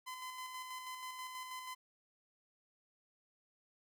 sawtooth tone with tremolo, 1021 Hz, C6, 43 cents flat, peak -39 dBFS, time 0.06-1.75 s, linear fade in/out 20 ms, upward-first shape square, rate 6.2 Hz, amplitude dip 35%, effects none

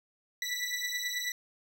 20% pulse beating tone pair, 1962 / 1971.3 Hz, B6 / B6, -12 / -4 cents, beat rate 9.3 Hz, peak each -30 dBFS, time 0.42-1.32 s, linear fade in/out 2 ms, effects none

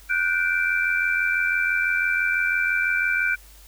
sine tone cluster, 1458 / 1544 / 2342 Hz, F#6 / G6 / D7, -26 / -27 / -5 cents, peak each -24 dBFS, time 0.09-3.36 s, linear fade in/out 20 ms, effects added 50 Hz sine -47 dBFS peak until 3.67 s + white hiss -51 dBFS RMS until 3.67 s

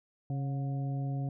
harmonic tone with a mistuned harmonic, 136.9 Hz, C#3, 21 cents flat, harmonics 1 / 2 / 3 / 4 / 5, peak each -31 / -41 / -52 / -50 / -47 dBFS, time 0.3-1.29 s, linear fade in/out 2 ms, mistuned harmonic 5, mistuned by +78 cents, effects none

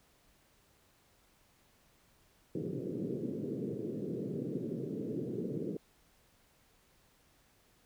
white band-pass noise, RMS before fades -38 dBFS, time 2.55-5.77 s, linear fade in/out 2 ms, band 120 to 450 Hz, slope 48 dB/octave, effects pink hiss -68 dBFS RMS until 7.85 s

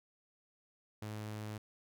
sawtooth tone, 106.7 Hz, G#2, 47 cents sharp, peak -37 dBFS, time 1.02-1.58 s, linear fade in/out 5 ms, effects none

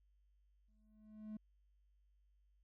triangle tone with exponential growth, 214.6 Hz, A3, 43 cents flat, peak -40 dBFS, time 0.68-1.37 s, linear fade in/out 5 ms, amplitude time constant 150 ms, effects tanh soft clip ceiling -37 dBFS + added 50 Hz sine -70 dBFS peak until 2.63 s

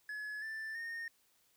triangle tone with pitch steps, 1700 / 1768.1 / 1838.9 Hz, G#6 / A6 / A#6, +40 / +8 / -24 cents, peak -38 dBFS, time 0.09-1.08 s, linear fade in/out 2 ms, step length 330 ms, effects white hiss -72 dBFS RMS until 1.56 s

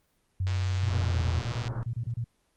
sine tone with pitch glide, 93.4 to 83.21 Hz, F#2 to E2, +17 to +17 cents, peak -25 dBFS, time 0.4-1.4 s, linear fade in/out 5 ms, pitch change -200 cents, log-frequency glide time 0.89-1.21 s
click train, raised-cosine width 0.2 ms, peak -22 dBFS, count 146, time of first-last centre 0.47-1.678 s, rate 120 Hz
sine tone bursts, 117.2 Hz, A#2, 10 cents sharp, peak -28 dBFS, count 14, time 0.83-2.243 s, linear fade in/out 5 ms, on 74 ms, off 29 ms
pink low-pass noise, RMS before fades -40 dBFS, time 0.88-1.83 s, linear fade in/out 0 ms, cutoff 1500 Hz, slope 48 dB/octave
effects pink hiss -71 dBFS RMS until 2.56 s + Opus 24 kbps

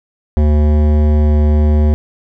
sine tone with hard clipping, 75.1 Hz, D2, 39 cents sharp, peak -10 dBFS, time 0.37-1.94 s, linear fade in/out 0 ms, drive 15 dB, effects none

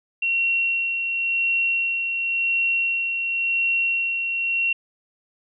sine tone with tremolo, 2734 Hz, F7, 37 cents flat, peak -18 dBFS, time 0.22-4.73 s, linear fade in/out 5 ms, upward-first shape sine, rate 0.93 Hz, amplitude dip 40%, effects none

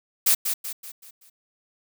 blue noise with echo, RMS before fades -18 dBFS, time 0.26-0.35 s, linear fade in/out 10 ms, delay 190 ms, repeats 5, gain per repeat -7 dB, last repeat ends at 1.3 s, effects none

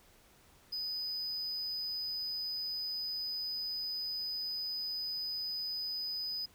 triangle tone, 4992 Hz, D#8, 5 cents sharp, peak -34 dBFS, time 0.72-6.46 s, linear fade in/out 10 ms, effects pink hiss -63 dBFS RMS until 6.54 s

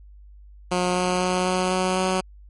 10% pulse tone with pitch steps, 180 / 181.25 / 182.51 / 183.78 / 185.06 / 186.35 Hz, F#3 / F#3 / F#3 / F#3 / F#3 / F#3, -47 / -35 / -23 / -11 / +1 / +13 cents, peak -12 dBFS, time 0.71-2.21 s, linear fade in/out 10 ms, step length 250 ms, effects added 50 Hz sine -43 dBFS peak until 2.49 s + MP3 48 kbps

